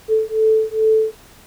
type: beating tone pair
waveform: sine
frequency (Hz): 437.5 / 439.9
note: A4 / A4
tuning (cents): -10 / 0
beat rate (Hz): 2.4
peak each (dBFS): -16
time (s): 0.08-1.15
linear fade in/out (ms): 50
effects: pink hiss -46 dBFS RMS until 1.46 s